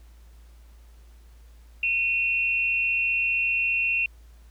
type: tone pair together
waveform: sine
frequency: 2489 / 2724 Hz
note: D#7 / F7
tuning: 0 / -44 cents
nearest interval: major second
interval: 156 cents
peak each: -26 / -23 dBFS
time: 1.83-4.06 s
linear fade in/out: 2 ms
effects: added 57 Hz sine -47 dBFS peak until 4.5 s + pink hiss -62 dBFS RMS until 4.5 s